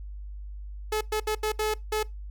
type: tone bursts at uneven times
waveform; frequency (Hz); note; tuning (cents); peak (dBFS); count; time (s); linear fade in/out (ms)
sawtooth; 429.5; A4; -42; -21; 6; 0.92-1.01 / 1.12-1.2 / 1.27-1.35 / 1.43-1.52 / 1.59-1.74 / 1.92-2.03; 5
effects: noise-tail reverb RT60 0.2 s tail -22 dB re dry + added 50 Hz sine -36 dBFS peak until 2.3 s